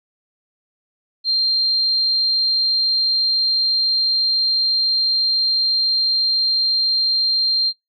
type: tone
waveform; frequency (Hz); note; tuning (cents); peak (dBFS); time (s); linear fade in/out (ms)
sine; 4178; C8; -3; -15; 1.24-7.73; 50
effects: noise-tail reverb RT60 0.2 s tail -26 dB re dry